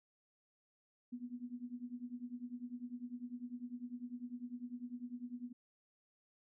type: tone with tremolo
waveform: sine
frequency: 244.3 Hz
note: B3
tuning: 19 cents flat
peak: -39 dBFS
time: 1.12-5.53 s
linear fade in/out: 10 ms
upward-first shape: triangle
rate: 10 Hz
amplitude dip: 95%
effects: none